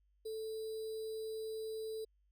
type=tone with sample-and-hold; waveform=sine; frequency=440 Hz; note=A4; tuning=in tune; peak=-39 dBFS; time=0.25-2.05 s; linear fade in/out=10 ms; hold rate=4410 Hz; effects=added 50 Hz sine -70 dBFS peak until 2.31 s